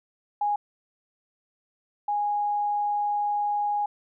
sine tone pair in turn, 826 / 826 Hz, G#5 / G#5, -10 / -10 cents, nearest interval unison, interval 0 cents, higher neither, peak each -22 / -23 dBFS, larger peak first, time 0.41-0.56 / 2.08-3.86 s, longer second, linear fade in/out 5 ms, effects none

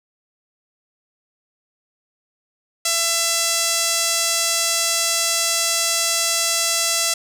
sawtooth tone with band-pass filter, 670 Hz, E5, 28 cents sharp, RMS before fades -20 dBFS, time 2.85-7.14 s, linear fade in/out 5 ms, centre 7100 Hz, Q 1.3, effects none

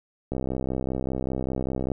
click train, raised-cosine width 2 ms, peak -15 dBFS, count 105, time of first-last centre 0.32-1.918 s, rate 65.1 Hz, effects none

